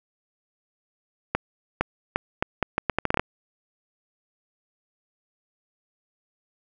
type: accelerating click train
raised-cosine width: 0.5 ms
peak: -6 dBFS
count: 13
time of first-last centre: 1.35-3.195 s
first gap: 460 ms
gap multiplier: 0.76
effects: none